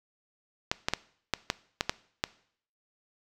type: clicks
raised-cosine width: 0.2 ms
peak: -8 dBFS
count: 8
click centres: 0.715 / 0.885 / 0.936 / 1.337 / 1.501 / 1.809 / 1.895 / 2.239 s
effects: noise-tail reverb RT60 0.6 s tail -20 dB re dry